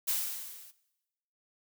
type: noise with level ramp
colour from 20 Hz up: blue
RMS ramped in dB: -28 to -54 dBFS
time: 0.07-0.72 s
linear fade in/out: 20 ms
effects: noise-tail reverb RT60 1.0 s tail -19 dB re dry